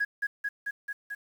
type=tone with echo; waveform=sine; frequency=1661.2 Hz; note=G#6; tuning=in tune; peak=-23 dBFS; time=0-0.05 s; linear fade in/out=10 ms; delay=220 ms; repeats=5; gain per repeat=-2 dB; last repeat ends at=1.15 s; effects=tanh soft clip ceiling -21 dBFS + 9-bit